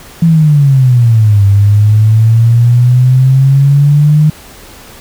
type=exponential two-way sweep; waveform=sine; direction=down then up; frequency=169.4 to 98.9 to 154.1 Hz; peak=-3 dBFS; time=0.22-4.3 s; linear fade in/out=5 ms; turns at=1.45 s; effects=pink hiss -34 dBFS RMS until 5 s